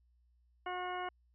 harmonic tone, 362.2 Hz, F#4, 37 cents flat, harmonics 1 / 2 / 3 / 4 / 5 / 6 / 8, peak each -44 / -40 / -43 / -46 / -52 / -50 / -51 dBFS, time 0.66-1.09 s, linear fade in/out 5 ms, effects added 60 Hz sine -67 dBFS peak until 1.34 s

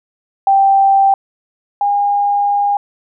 sine tone pair in turn, 784 / 812 Hz, G5 / G#5, 0 / -39 cents, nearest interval minor second, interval 61 cents, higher second, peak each -7 / -11 dBFS, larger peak first, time 0.47-1.14 / 1.81-2.77 s, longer second, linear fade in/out 2 ms, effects none

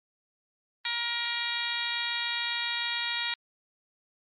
harmonic tone, 472.8 Hz, A#4, 24 cents sharp, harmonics 2 / 3 / 4 / 5 / 6 / 7 / 8 / 9, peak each -40 / -40 / -35 / -36 / -41 / -36 / -36 / -40 dBFS, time 0.85-3.34 s, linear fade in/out 2 ms, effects Opus 24 kbps

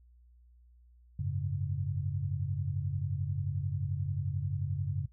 sine chord, F# suspended second, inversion none, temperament equal with one note detuned, 92.5 / 103.83 / 139.39 Hz, F#2 / G#2 / C#3, 0 / 0 / +10 cents, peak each -35 / -37 / -34 dBFS, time 1.19-5.06 s, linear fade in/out 5 ms, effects noise-tail reverb RT60 0.1 s tail -18 dB re dry + added 60 Hz sine -57 dBFS peak until 5.12 s

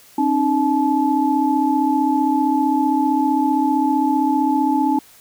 sine tone cluster, 269.3 / 304.7 / 863 Hz, C#4 / D#4 / A5, -50 / -36 / -34 cents, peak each -19 dBFS, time 0.18-4.99 s, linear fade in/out 5 ms, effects white hiss -48 dBFS RMS until 5.2 s

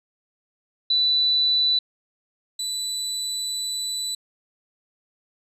sine / 30% pulse tone pair in turn, 3976 / 3976 Hz, B7 / B7, +11 / +11 cents, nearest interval unison, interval 0 cents, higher neither, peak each -17 / -23 dBFS, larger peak first, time 0.9-1.79 / 2.59-4.15 s, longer second, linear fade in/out 5 ms, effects resampled to 32000 Hz

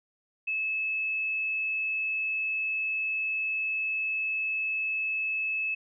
sine tone, 2600 Hz, E7, 24 cents flat, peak -27 dBFS, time 0.47-5.75 s, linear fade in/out 10 ms, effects none

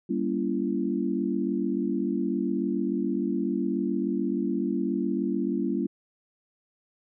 sine chord, G diminished seventh, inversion none, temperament just, 196 / 235.2 / 282.2 / 338.7 Hz, G3 / Bb3 / Db4 / Fb4, 0 / +16 / +31 / +47 cents, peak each -30 dBFS, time 0.09-5.87 s, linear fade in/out 10 ms, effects none

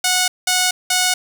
5% pulse tone bursts, 733 Hz, F#5, 16 cents flat, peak -3 dBFS, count 3, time 0.04-1.14 s, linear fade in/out 5 ms, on 240 ms, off 190 ms, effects none

